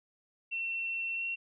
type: tone with pitch glide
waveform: sine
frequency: 2707 to 2729 Hz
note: E7 to F7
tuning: +45 to -41 cents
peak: -32 dBFS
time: 0.51-1.36 s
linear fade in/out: 20 ms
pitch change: +14 cents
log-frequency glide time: 1.15-1.24 s
effects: none